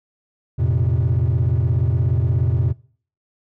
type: chord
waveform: triangle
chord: F suspended fourth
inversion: none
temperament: equal with one note detuned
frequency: 87.31 / 114.01 / 130.81 Hz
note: F2 / Bb2 / C3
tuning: 0 / -38 / 0 cents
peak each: -17 dBFS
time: 0.58-2.73 s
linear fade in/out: 20 ms
effects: noise-tail reverb RT60 0.5 s tail -23 dB re dry + tanh soft clip ceiling -9 dBFS